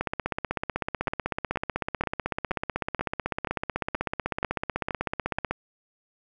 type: two click trains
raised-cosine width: 0.5 ms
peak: -12 / -13 dBFS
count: 89 / 10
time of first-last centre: 0.01-5.51 / 1.08-5.386 s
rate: 16 / 2.09 Hz
effects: none